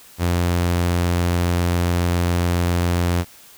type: tone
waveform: sawtooth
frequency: 87.31 Hz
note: F2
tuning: in tune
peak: -13 dBFS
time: 0.18-3.25 s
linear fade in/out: 50 ms
effects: white hiss -46 dBFS RMS until 3.57 s